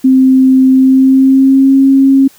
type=tone with pitch glide; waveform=sine; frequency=261.7 to 270.5 Hz; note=C4 to C#4; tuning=0 to -42 cents; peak=-3 dBFS; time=0.04-2.28 s; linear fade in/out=10 ms; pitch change=+58 cents; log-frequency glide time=0.71-1.77 s; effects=white hiss -43 dBFS RMS until 2.38 s